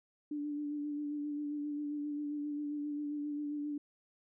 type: tone with vibrato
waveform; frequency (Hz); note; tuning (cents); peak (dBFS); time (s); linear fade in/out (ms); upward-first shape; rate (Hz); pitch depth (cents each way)
sine; 293.7; D4; 0; -35; 0.31-3.78; 5; sine; 7.5; 24
effects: none